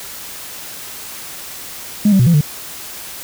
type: tone with pitch steps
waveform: sine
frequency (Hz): 208.5 / 193.5 / 123.3 / 170.2 / 148.5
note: G#3 / G3 / B2 / F3 / D3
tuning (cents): +7 / -22 / -2 / -44 / +20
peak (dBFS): -6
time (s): 2.05-2.41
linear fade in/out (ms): 5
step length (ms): 72
effects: tanh soft clip ceiling -5 dBFS + white hiss -31 dBFS RMS until 3.23 s